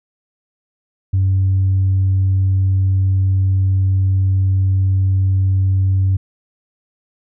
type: tone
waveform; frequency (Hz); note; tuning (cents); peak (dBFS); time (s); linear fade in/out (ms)
sine; 95.4; G2; -47; -10; 1.13-6.17; 10
effects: tanh soft clip ceiling -9 dBFS